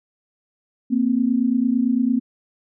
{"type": "tone pair together", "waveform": "sine", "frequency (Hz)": [232.7, 261.6], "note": ["A#3", "C4"], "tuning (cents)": [-3, 0], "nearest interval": "major second", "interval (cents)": 203, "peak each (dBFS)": -19, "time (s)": [0.9, 2.2], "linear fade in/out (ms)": 20, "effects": []}